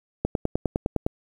click train, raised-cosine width 2 ms, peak -9 dBFS, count 9, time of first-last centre 0.25-1.065 s, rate 9.82 Hz, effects 8-bit

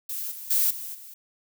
violet noise with level steps, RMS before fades -32 / -39 / -22 / -36 / -44 dBFS, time 0.09-1.14 s, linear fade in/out 5 ms, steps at 0.31 / 0.5 / 0.7 / 0.94 s, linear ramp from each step 10 ms, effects none

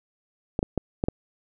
clicks, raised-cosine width 2 ms, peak -10 dBFS, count 5, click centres 0.591 / 0.629 / 0.777 / 1.039 / 1.085 s, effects none

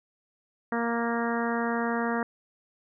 harmonic tone, 233.5 Hz, A#3, 3 cents sharp, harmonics 1 / 2 / 3 / 4 / 5 / 6 / 7 / 8, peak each -29 / -32 / -34 / -35 / -36 / -37 / -37 / -38 dBFS, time 0.72-2.23 s, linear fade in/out 2 ms, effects none

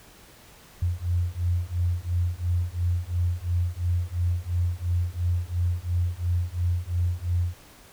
sine beating tone pair, 86.4 / 89.3 Hz, F2 / F2, -18 / +39 cents, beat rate 2.9 Hz, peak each -26 / -26 dBFS, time 0.82-7.55 s, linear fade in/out 5 ms, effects pink hiss -51 dBFS RMS until 7.92 s

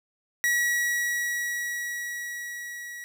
45% pulse tone with level ramp, 1922 Hz, B6, 48 cents flat, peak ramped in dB -21 to -37 dBFS, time 0.44-3.04 s, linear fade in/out 0 ms, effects none

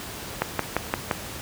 click train, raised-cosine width 0.5 ms, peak -6 dBFS, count 5, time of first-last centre 0.42-1.112 s, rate 5.78 Hz, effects pink hiss -36 dBFS RMS until 1.41 s + high-pass 60 Hz 12 dB/octave

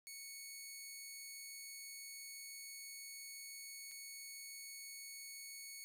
10% pulse tone with dropouts, 2217 Hz, C#7, in tune, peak -40 dBFS, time 0.07-5.84 s, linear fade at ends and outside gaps 0 ms, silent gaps 3.913-3.917 s, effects none

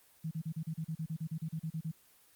sine tone bursts, 160 Hz, D#3, 49 cents sharp, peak -34 dBFS, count 16, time 0.24-1.916 s, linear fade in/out 10 ms, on 71 ms, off 36 ms, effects white hiss -64 dBFS RMS until 2.35 s + Opus 24 kbps

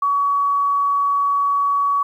sine tone, 1130 Hz, C#6, 33 cents sharp, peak -15 dBFS, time 0.02-2.03 s, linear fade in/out 5 ms, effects 9-bit

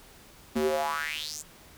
square tone with high-pass filter sweep, 76.1 Hz, D#2, 38 cents flat, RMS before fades -30 dBFS, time 0.55-1.43 s, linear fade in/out 20 ms, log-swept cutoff 250 to 8000 Hz, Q 5.2, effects pink hiss -53 dBFS RMS until 1.77 s

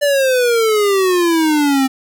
square exponential sweep, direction down, 587.3 to 261.6 Hz, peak -12 dBFS, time 0.01-1.88 s, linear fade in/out 20 ms, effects none

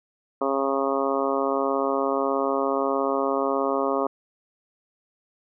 harmonic tone, 136.8 Hz, C#3, 23 cents flat, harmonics 2 / 3 / 4 / 5 / 6 / 7 / 8 / 9, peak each -29 / -27 / -27 / -30 / -35 / -33 / -30 / -32 dBFS, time 0.41-4.07 s, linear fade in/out 5 ms, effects none

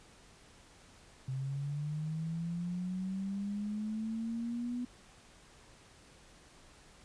sine linear sweep, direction up, 130 to 246.9 Hz, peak -34 dBFS, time 1.28-4.85 s, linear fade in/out 5 ms, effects pink hiss -59 dBFS RMS until 7.04 s + resampled to 22050 Hz

